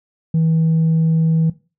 triangle tone with tanh clipping, 161.7 Hz, E3, 33 cents flat, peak -13 dBFS, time 0.34-1.5 s, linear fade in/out 5 ms, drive 6 dB, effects noise-tail reverb RT60 0.3 s tail -17 dB re dry

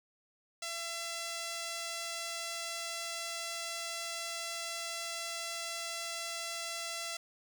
5% pulse tone, 674 Hz, E5, 38 cents sharp, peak -26 dBFS, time 0.62-7.17 s, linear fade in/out 5 ms, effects none

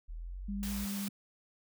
sine linear sweep, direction up, 38.89 to 58 Hz, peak -39 dBFS, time 0.08-0.86 s, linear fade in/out 20 ms
sine tone with vibrato, 200 Hz, G3, 35 cents sharp, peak -35 dBFS, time 0.48-1.09 s, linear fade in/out 10 ms, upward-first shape sine, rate 9.3 Hz, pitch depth 11 cents each way
white high-pass noise, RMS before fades -43 dBFS, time 0.63-1.08 s, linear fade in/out 0 ms, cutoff 290 Hz, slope 48 dB/octave
effects none

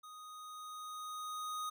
square tone with level ramp, 1244.5 Hz, D#6, in tune, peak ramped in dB -51 to -38 dBFS, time 0.03-1.7 s, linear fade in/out 10 ms, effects none

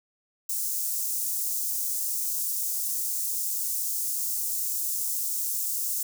white high-pass noise, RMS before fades -29 dBFS, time 0.49-6.03 s, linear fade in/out 5 ms, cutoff 6300 Hz, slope 24 dB/octave, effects none

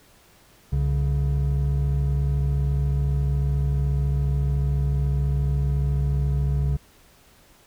triangle tone pair together, 66.21 / 140.3 Hz, C2 / C#3, +21 / +21 cents, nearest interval octave + minor second, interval 1300 cents, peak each -20 / -21 dBFS, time 0.72-6.77 s, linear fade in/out 10 ms, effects pink hiss -55 dBFS RMS until 7.66 s

